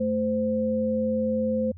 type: tone pair together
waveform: sine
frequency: 220 / 517.1 Hz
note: A3 / C5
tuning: 0 / -20 cents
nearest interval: octave + minor third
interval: 1480 cents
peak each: -25 dBFS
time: 0-1.72 s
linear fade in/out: 10 ms
effects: added 88 Hz sine -40 dBFS peak until 1.77 s